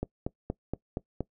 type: click train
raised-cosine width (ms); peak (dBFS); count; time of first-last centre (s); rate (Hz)
2; -17; 6; 0.03-1.206; 4.25
effects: noise-tail reverb RT60 0.1 s tail -21 dB re dry

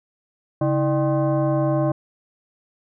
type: tone with frequency modulation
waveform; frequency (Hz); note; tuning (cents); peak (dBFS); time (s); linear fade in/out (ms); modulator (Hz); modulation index
sine; 138.59; C#3; 0; -17; 0.61-1.92; 5; 461; 1.3
effects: none

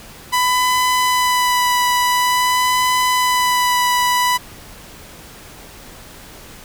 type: tone with vibrato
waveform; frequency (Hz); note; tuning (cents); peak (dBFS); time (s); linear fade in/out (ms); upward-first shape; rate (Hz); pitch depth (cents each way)
sawtooth; 995; B5; +13; -10; 0.32-4.38; 20; sine; 0.48; 15
effects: pink hiss -39 dBFS RMS until 6.64 s

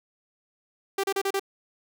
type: tone bursts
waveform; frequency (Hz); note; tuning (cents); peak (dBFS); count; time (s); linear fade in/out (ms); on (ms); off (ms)
sawtooth; 392; G4; 0; -20; 5; 0.98-1.396; 5; 56; 34
effects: none

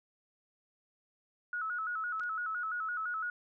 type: tone with vibrato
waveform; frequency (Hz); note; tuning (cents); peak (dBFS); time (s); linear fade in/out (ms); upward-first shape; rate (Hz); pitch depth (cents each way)
sine; 1372; F6; -31; -33; 1.53-3.3; 2; square; 5.9; 93
type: clicks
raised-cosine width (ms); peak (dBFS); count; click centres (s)
0.2; -35 / -42; 2; 2.197 / 2.236
effects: none

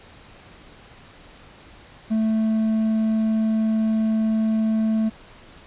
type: tone with hard clipping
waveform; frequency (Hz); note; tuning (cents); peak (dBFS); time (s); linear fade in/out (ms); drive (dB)
sine; 220; A3; 0; -19; 2.1-5.1; 20; 3
effects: pink hiss -47 dBFS RMS until 5.66 s + resampled to 8000 Hz

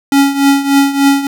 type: tone with tremolo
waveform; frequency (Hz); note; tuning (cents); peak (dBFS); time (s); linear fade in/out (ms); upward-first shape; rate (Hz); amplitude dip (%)
square; 278.2; C#4; +6; -5; 0.12-1.27; 2; triangle; 3.4; 80
effects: none

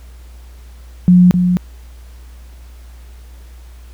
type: tone with echo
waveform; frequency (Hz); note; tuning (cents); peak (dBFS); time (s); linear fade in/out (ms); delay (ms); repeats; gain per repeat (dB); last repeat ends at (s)
sine; 179.4; F3; +47; -4; 1.08-1.31; 0; 260; 1; -6; 1.57
effects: added 60 Hz sine -34 dBFS peak until 3.93 s + pink hiss -49 dBFS RMS until 3.93 s

